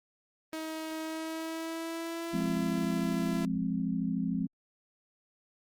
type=tone with pitch glide; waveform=sawtooth; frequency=317.5 to 336.4 Hz; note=D#4 to E4; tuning=+35 to +35 cents; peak=-31 dBFS; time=0.53-3.45 s; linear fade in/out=0 ms; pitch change=+100 cents; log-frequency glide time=1.02-2.38 s
type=chord; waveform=sine; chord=F minor; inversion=none; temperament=equal; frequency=174.61 / 207.7 / 261.6 Hz; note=F3 / Ab3 / C4; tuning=0 / 0 / 0 cents; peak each=-33 dBFS; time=2.33-4.47 s; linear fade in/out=10 ms
effects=Opus 24 kbps